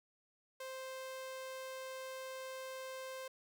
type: tone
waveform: sawtooth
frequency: 523.3 Hz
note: C5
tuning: in tune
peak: -40 dBFS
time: 0.6-3.28 s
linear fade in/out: 5 ms
effects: none